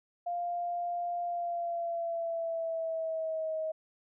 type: tone with pitch glide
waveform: sine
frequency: 698.5 to 633.2 Hz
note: F5 to D#5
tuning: 0 to +30 cents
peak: -31 dBFS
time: 0.26-3.72 s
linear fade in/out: 10 ms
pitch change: -170 cents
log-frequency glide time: 1.24-3.56 s
effects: none